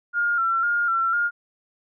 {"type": "tone with vibrato", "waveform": "sine", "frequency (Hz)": 1384, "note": "F6", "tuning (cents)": -16, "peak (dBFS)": -19, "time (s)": [0.13, 1.31], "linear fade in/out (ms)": 50, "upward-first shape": "square", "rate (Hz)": 2, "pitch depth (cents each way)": 40, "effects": []}